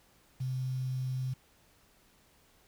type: tone with quantisation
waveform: sine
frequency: 129.4 Hz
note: C3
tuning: 19 cents flat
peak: -31 dBFS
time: 0.4-1.34 s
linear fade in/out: 10 ms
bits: 9
effects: pink hiss -65 dBFS RMS until 2.67 s